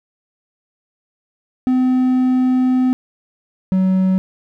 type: tone pair in turn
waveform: triangle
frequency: 255.3 / 187.88 Hz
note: C4 / F#3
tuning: -42 / +27 cents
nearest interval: perfect fourth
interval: 531 cents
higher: first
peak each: -10 dBFS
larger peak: neither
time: 1.67-2.93 / 3.72-4.18 s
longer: first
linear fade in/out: 0 ms
effects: none